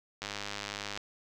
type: click train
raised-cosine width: 0.2 ms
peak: -19 dBFS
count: 78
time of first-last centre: 0.22-0.975 s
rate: 102 Hz
effects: none